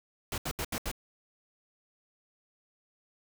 pink noise bursts, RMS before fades -34 dBFS, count 5, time 0.32-0.915 s, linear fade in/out 2 ms, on 59 ms, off 75 ms, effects none

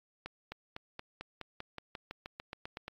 accelerating click train, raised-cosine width 0.3 ms, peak -25 dBFS, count 16, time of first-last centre 0.26-2.88 s, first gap 260 ms, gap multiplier 0.94, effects AAC 64 kbps

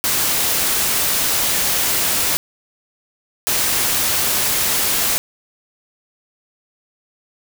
white noise bursts at uneven times, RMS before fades -18 dBFS, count 2, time 0.04-2.37 / 3.47-5.18 s, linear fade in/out 0 ms, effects none

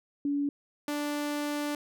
sine / sawtooth tone pair in turn, 285.5 / 293.4 Hz, D4 / D4, -49 / -2 cents, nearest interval unison, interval 47 cents, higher second, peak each -26 dBFS, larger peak neither, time 0.25-0.49 / 0.88-1.75 s, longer second, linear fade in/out 2 ms, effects none

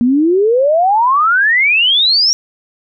sine exponential sweep, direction up, 232.4 to 5690 Hz, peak -8 dBFS, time 0.01-2.33 s, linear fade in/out 0 ms, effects none

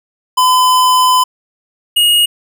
square tone pair in turn, 1013 / 2873 Hz, B5 / F7, +44 / +48 cents, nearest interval octave + tritone, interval 1804 cents, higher second, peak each -8 dBFS, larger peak neither, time 0.37-1.24 / 1.96-2.26 s, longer first, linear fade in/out 10 ms, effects none

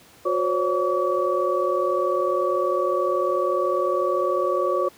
sine tone cluster, 362.2 / 524 / 564 / 1140 Hz, F#4 / C5 / C#5 / C#6, -37 / +2 / +30 / +48 cents, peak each -25 dBFS, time 0.25-4.89 s, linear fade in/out 10 ms, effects pink hiss -51 dBFS RMS until 4.97 s + high-pass 100 Hz 12 dB/octave

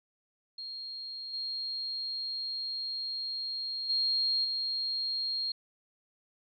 sine tone with level steps, 4240 Hz, C8, 22 cents sharp, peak -38 / -33 / -26 / -30 dBFS, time 0.58-5.52 s, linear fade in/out 5 ms, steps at 1.33 / 3.89 / 4.44 s, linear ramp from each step 10 ms, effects none

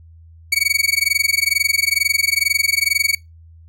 sawtooth tone with amplitude modulation, 2250 Hz, C#7, 25 cents sharp, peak -8 dBFS, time 0.52-3.15 s, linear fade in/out 5 ms, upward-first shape sine, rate 22.2 Hz, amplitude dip 100%, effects noise-tail reverb RT60 0.2 s tail -24 dB re dry + added 82 Hz sine -41 dBFS peak until 3.68 s

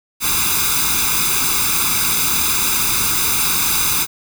white noise with comb filter, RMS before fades -17 dBFS, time 0.2-4.07 s, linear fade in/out 50 ms, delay 0.81 ms, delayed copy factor +1, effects none

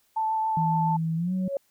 sine tone with vibrato, 880 Hz, A5, in tune, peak -23 dBFS, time 0.16-0.97 s, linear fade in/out 10 ms, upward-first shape triangle, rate 7.1 Hz, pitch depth 14 cents each way
sine tone with pitch glide, 162.5 to 186.66 Hz, E3 to F#3, -24 to +15 cents, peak -24 dBFS, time 0.57-1.48 s, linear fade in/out 2 ms, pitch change +239 cents, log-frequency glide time 1.16-1.33 s
sine tone with exponential growth, 554.4 Hz, C#5, in tune, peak -22 dBFS, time 1.27-1.57 s, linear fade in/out 2 ms, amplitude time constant 65 ms
effects white hiss -67 dBFS RMS until 1.7 s

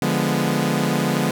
sawtooth chord, D diminished seventh, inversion none, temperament equal, 146.83 / 174.61 / 207.7 / 246.9 Hz, D3 / F3 / Ab3 / Cb4, 0 / 0 / 0 / 0 cents, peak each -20 dBFS, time 0.02-1.31 s, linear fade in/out 2 ms, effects none

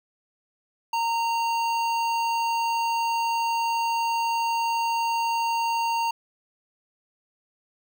square tone with notch filter, 923 Hz, A#5, 17 cents flat, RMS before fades -25 dBFS, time 0.93-6.11 s, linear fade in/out 5 ms, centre 11000 Hz, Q 0.61, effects none

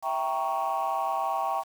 sine chord, E diminished seventh, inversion none, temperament equal, 659.3 / 784 / 932.3 / 1108.7 Hz, E5 / G5 / Bb5 / Db6, 0 / 0 / 0 / 0 cents, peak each -32 / -28 / -31 / -30 dBFS, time 0.02-1.64 s, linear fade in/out 50 ms, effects tanh soft clip ceiling -20 dBFS + 8-bit

